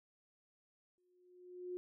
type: tone with exponential growth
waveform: sine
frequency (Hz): 360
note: F#4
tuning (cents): -47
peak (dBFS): -38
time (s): 0.98-1.77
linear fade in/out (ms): 0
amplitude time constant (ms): 170
effects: none